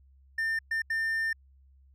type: tone bursts at uneven times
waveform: triangle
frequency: 1800 Hz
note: A6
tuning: 39 cents sharp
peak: -25 dBFS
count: 3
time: 0.38-0.59 / 0.71-0.82 / 0.9-1.33 s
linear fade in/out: 5 ms
effects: added 67 Hz sine -56 dBFS peak until 1.94 s